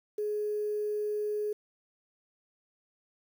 sine tone with quantisation, 420 Hz, G#4, 19 cents sharp, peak -29 dBFS, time 0.18-1.53 s, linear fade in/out 5 ms, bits 9, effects none

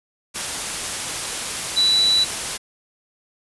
sine tone in noise, 3951 Hz, B7, in tune, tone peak -14 dBFS, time 1.76-2.25 s, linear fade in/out 20 ms, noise white, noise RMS -26 dBFS, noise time 0.34-2.58 s, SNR +9 dB, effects resampled to 24000 Hz

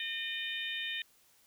harmonic tone, 609 Hz, D#5, 37 cents flat, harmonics 3 / 4 / 5 / 6, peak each -40 / -41 / -40 / -40 dBFS, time 0-1.02 s, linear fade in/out 2 ms, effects white hiss -66 dBFS RMS until 1.46 s

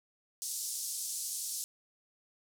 white band-pass noise, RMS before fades -38 dBFS, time 0.42-1.64 s, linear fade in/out 0 ms, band 5000 to 11000 Hz, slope 24 dB/octave, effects none

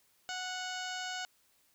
harmonic tone, 737 Hz, F#5, 7 cents flat, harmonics 1 / 2 / 3 / 4 / 5 / 6 / 7 / 8 / 9 / 10, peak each -42 / -41 / -49 / -44 / -50 / -48 / -50 / -55 / -49 / -52 dBFS, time 0.29-1.25 s, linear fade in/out 0 ms, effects white hiss -70 dBFS RMS until 1.74 s

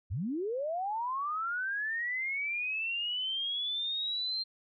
sine linear sweep, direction up, 70.7 to 4186 Hz, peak -31 dBFS, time 0.1-4.44 s, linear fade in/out 20 ms, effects none

